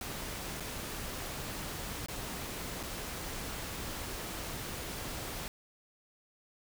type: noise with dropouts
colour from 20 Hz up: pink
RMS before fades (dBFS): -40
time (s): 0.01-5.48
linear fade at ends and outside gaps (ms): 1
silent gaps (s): 0.6-0.605 / 2.061-2.084 / 2.83-2.834
effects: none